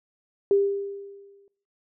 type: tone with exponential decay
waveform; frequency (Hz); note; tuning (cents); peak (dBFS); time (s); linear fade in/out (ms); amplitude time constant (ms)
sine; 398.8; G4; +30; -15; 0.51-1.48; 1; 210
effects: noise-tail reverb RT60 0.6 s tail -20 dB re dry